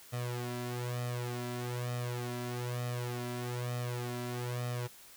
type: tone with flanger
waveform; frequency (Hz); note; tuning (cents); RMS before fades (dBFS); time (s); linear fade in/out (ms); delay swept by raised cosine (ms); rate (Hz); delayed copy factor
sawtooth; 122.1; B2; -19; -37; 0.12-4.88; 20; 1.6 to 3; 1.1; +1
effects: white hiss -55 dBFS RMS until 5.16 s